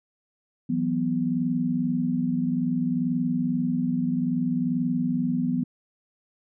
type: chord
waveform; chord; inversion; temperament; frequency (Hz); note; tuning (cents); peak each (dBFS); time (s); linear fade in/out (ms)
sine; E suspended second; none; just; 164.81 / 185.42 / 247.2; E3 / F#3 / B3; 0 / +4 / +2; -29 / -29 / -24; 0.69-5.64; 10
effects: none